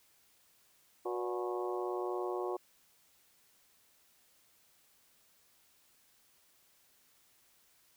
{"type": "harmonic tone with a mistuned harmonic", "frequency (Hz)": 121.5, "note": "B2", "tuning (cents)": -28, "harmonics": [3, 4, 5, 6, 7, 8, 9], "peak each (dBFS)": [-36, -42, -44, -43, -46, -48, -45], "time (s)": [1.05, 2.57], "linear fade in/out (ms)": 10, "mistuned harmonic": 5, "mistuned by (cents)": -69, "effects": ["white hiss -68 dBFS RMS until 7.96 s"]}